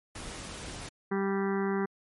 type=noise; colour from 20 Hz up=pink; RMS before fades=-41 dBFS; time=0.15-0.89 s; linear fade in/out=5 ms
type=harmonic tone; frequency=196 Hz; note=G3; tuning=in tune; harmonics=1 / 2 / 4 / 5 / 6 / 7 / 8 / 9 / 10; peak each=-30 / -30 / -40 / -41 / -41 / -44 / -42 / -47 / -44 dBFS; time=1.11-1.86 s; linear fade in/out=10 ms
effects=MP3 48 kbps